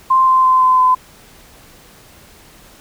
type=tone with pitch steps; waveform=sine; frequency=1046.5 / 1039.3 / 1032.1 / 1025 / 1017.9 Hz; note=C6 / C6 / C6 / C6 / C6; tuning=0 / -12 / -24 / -36 / -48 cents; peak=-8 dBFS; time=0.1-0.95 s; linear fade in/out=10 ms; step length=170 ms; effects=pink hiss -44 dBFS RMS until 2.8 s